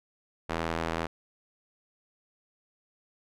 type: tone with band-pass filter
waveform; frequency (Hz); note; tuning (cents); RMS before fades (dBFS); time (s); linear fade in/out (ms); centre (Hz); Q
sawtooth; 82.3; E2; -2; -32; 0.49-1.07; 10; 1100; 0.51
effects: none